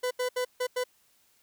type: tone bursts at uneven times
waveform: 40% pulse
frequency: 500 Hz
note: B4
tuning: 21 cents sharp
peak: -26 dBFS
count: 5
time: 0.03-0.11 / 0.19-0.29 / 0.36-0.45 / 0.6-0.67 / 0.76-0.84 s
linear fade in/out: 10 ms
effects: white hiss -66 dBFS RMS until 1.42 s